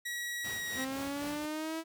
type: tone with pitch glide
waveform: sawtooth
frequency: 1918 to 1899.3 Hz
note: A#6 to A#6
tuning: +49 to +32 cents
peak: -32 dBFS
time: 0.05-0.85 s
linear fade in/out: 10 ms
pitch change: -17 cents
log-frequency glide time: 0.43-0.68 s
type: noise with tremolo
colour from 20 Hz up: pink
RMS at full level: -43 dBFS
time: 0.44-1.46 s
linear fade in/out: 5 ms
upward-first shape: triangle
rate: 3.9 Hz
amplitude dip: 65%
type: linear sweep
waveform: sawtooth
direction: up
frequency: 257.5 to 327.6 Hz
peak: -31 dBFS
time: 0.75-1.84 s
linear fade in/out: 50 ms
effects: high-pass 80 Hz 12 dB/octave